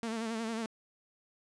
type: tone with vibrato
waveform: sawtooth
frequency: 225.7 Hz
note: A3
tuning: 44 cents sharp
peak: -30 dBFS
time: 0.03-0.66 s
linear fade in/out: 0 ms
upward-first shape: sine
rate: 11 Hz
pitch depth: 54 cents each way
effects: resampled to 22050 Hz